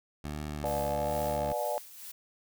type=tone with vibrato; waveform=15% pulse; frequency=73.42 Hz; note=D2; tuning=in tune; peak=-29 dBFS; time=0.24-1.53 s; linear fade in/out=5 ms; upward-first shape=sine; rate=1.3 Hz; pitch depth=48 cents each way
type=chord; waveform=sine; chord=B diminished seventh; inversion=none; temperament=just; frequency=493.9 / 592.7 / 711.2 / 853.4 Hz; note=B4 / D5 / F5 / Ab5; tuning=0 / +16 / +31 / +47 cents; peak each=-38 / -32 / -36 / -36 dBFS; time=0.64-1.78 s; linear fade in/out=0 ms
type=noise with tremolo; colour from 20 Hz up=blue; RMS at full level=-43 dBFS; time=0.65-2.12 s; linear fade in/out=10 ms; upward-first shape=sine; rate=2.2 Hz; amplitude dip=60%
effects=none